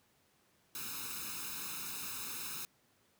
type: noise with comb filter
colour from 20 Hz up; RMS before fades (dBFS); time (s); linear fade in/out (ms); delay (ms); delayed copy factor
white; -42; 0.75-2.65; 0; 0.77; +0.9
effects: pink hiss -71 dBFS RMS until 3.19 s + high-pass 100 Hz 12 dB/octave